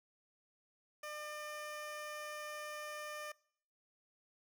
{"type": "tone", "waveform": "15% pulse", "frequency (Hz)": 601, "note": "D5", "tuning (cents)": 40, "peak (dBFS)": -37, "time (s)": [1.03, 3.32], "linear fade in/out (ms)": 5, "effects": ["noise-tail reverb RT60 0.6 s tail -23 dB re dry"]}